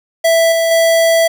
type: tone with level steps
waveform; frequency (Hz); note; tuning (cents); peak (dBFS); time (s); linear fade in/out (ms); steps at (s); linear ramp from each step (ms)
square; 660; E5; +2; -9 / -12 / -9; 0.24-1.28; 10; 0.52 / 0.71; 2
effects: 7-bit